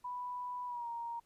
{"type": "tone with pitch glide", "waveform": "sine", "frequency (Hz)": [987.8, 935.6], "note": ["B5", "A#5"], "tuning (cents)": [0, 6], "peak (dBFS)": -38, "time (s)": [0.04, 1.2], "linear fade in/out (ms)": 10, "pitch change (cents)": -94, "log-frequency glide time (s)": [0.66, 0.88], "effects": ["pink hiss -73 dBFS RMS until 1.25 s", "resampled to 32000 Hz"]}